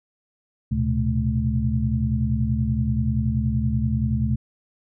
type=tone cluster; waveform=sine; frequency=73.4 / 118.1 / 128.6 / 216.6 Hz; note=D2 / A#2 / C3 / A3; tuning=0 / +23 / -30 / -27 cents; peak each=-25 dBFS; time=0.71-4.36 s; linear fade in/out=10 ms; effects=none